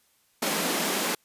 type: high-pass noise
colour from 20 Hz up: pink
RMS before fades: -27 dBFS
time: 0.42-1.15 s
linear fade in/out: 5 ms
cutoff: 170 Hz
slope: 96 dB/octave
effects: white hiss -66 dBFS RMS until 1.24 s + resampled to 32000 Hz

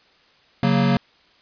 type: chord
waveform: square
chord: F# major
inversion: second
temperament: equal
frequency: 138.59 / 185 / 233.1 Hz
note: C#3 / F#3 / A#3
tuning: 0 / 0 / 0 cents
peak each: -21 dBFS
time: 0.63-0.97 s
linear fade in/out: 2 ms
effects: white hiss -56 dBFS RMS until 1.41 s + resampled to 11025 Hz

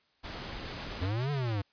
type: noise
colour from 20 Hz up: pink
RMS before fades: -40 dBFS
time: 0.23-1.07 s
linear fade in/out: 20 ms
type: noise with tremolo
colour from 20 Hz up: white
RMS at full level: -44 dBFS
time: 0.64-1.58 s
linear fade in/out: 20 ms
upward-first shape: sine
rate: 7.3 Hz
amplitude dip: 75%
type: exponential two-way sweep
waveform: square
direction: up then down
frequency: 87.31 to 148.3 to 96.4 Hz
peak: -30 dBFS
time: 1.01-1.62 s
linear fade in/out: 10 ms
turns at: 1.31 s
effects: white hiss -70 dBFS RMS until 1.72 s + resampled to 11025 Hz

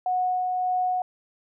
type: tone with tremolo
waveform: sine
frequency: 733 Hz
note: F#5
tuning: 16 cents flat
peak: -21 dBFS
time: 0.06-1.02 s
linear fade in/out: 2 ms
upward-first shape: sine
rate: 1.7 Hz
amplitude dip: 25%
effects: none

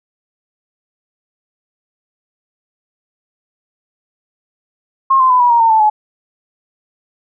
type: tone with pitch steps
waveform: sine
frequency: 1072 / 1037.3 / 1003.7 / 971.2 / 939.7 / 909.3 / 879.8 / 851.3 Hz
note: C6 / C6 / B5 / B5 / A#5 / A#5 / A5 / G#5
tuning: +42 / -15 / +28 / -29 / +14 / -43 / 0 / +43 cents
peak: -7 dBFS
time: 5.1-5.9 s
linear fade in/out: 10 ms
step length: 100 ms
effects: none

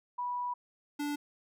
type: tone pair in turn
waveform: sine / square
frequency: 980 / 291.4 Hz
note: B5 / D4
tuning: -14 / -13 cents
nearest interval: octave + major sixth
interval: 2099 cents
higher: first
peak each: -32 / -33 dBFS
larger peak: first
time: 0.18-0.54 / 0.99-1.16 s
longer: first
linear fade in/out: 10 ms
effects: none

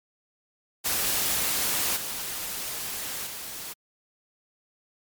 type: noise with level steps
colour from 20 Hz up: white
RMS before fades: -26 / -33 / -37 dBFS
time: 0.84-3.74 s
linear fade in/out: 20 ms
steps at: 1.96 / 3.26 s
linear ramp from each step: 10 ms
effects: MP3 96 kbps

